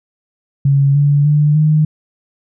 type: tone with pitch steps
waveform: sine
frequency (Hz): 139.2 / 143.86 / 148.67 / 153.65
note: C#3 / D3 / D3 / D#3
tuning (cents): +8 / -35 / +22 / -21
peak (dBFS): -8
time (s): 0.65-1.85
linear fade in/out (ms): 5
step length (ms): 300
effects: none